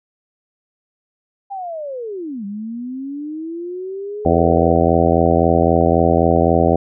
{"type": "linear two-way sweep", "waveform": "sine", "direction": "down then up", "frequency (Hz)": [808, 196, 491.7], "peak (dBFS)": -24, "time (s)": [1.5, 4.77], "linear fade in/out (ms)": 20, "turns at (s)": 2.45}
{"type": "harmonic tone", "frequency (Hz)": 83.8, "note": "E2", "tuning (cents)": 29, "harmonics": [1, 2, 3, 4, 5, 6, 7, 8, 9], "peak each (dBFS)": [-20, -20, -20, -20, -20, -20, -20, -20, -20], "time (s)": [4.25, 6.76], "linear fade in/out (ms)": 5}
{"effects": []}